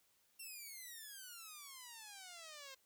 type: exponential sweep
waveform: 5% pulse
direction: down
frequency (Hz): 2750 to 523.3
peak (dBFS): -40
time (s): 0.39-2.75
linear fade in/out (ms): 10
effects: white hiss -75 dBFS RMS until 2.85 s